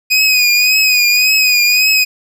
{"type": "tone with vibrato", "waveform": "25% pulse", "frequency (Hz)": 2489, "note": "D#7", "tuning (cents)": 0, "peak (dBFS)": -5, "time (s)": [0.1, 2.05], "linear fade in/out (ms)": 20, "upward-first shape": "triangle", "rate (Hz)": 1.8, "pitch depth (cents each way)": 61, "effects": []}